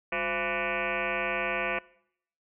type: tone with frequency modulation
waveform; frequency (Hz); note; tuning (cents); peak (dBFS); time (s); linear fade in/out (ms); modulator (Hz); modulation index
sine; 1480; F#6; 0; -27; 0.12-1.79; 5; 160; 7.1
effects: noise-tail reverb RT60 0.7 s tail -22 dB re dry